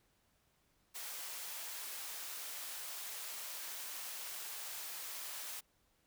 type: high-pass noise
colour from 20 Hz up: white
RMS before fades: -45 dBFS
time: 0.94-5.61 s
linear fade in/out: 20 ms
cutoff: 590 Hz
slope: 12 dB/octave
effects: pink hiss -75 dBFS RMS until 6.06 s